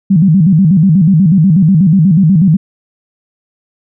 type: tone with vibrato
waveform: sine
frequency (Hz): 174.61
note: F3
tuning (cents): 0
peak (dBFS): -4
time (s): 0.1-2.57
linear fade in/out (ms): 10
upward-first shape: square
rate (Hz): 8.2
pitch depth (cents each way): 190
effects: none